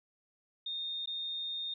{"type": "tone with dropouts", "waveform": "sine", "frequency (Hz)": 3666, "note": "A#7", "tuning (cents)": -30, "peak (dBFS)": -35, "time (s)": [0.66, 1.74], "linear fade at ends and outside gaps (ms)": 5, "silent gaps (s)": [1.059, 1.073], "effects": []}